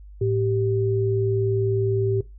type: tone pair together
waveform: sine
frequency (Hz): 110 / 389.6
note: A2 / G4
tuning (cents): 0 / -11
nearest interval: octave + minor seventh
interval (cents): 2189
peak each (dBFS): -22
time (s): 0.21-2.21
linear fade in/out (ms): 5
effects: noise-tail reverb RT60 0.2 s tail -18 dB re dry + added 50 Hz sine -40 dBFS peak until 2.38 s